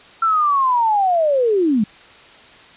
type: linear sweep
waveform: sine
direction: down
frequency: 1357 to 196 Hz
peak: -13 dBFS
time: 0.22-1.84 s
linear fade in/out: 5 ms
effects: white hiss -44 dBFS RMS until 2.76 s + resampled to 8000 Hz